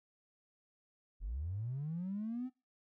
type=linear sweep; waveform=triangle; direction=up; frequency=38.84 to 261.5 Hz; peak=-33 dBFS; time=1.2-2.5 s; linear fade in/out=50 ms; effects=noise-tail reverb RT60 0.3 s tail -24 dB re dry + tanh soft clip ceiling -34 dBFS